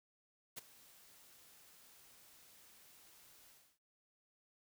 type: noise with ADSR envelope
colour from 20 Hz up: white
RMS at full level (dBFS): -44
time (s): 0.56-3.79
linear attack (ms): 20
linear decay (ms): 17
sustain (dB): -19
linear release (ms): 300
effects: none